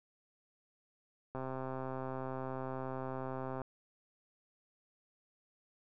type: click train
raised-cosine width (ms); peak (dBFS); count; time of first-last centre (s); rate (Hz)
1; -27; 298; 1.35-3.617; 131
effects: none